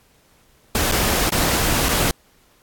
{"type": "noise with dropouts", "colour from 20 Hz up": "pink", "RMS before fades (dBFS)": -19, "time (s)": [0.75, 2.11], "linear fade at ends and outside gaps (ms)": 1, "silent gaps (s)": [[0.914, 0.921], [1.295, 1.321], [1.886, 1.89]], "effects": ["pink hiss -57 dBFS RMS until 2.62 s", "AAC 64 kbps"]}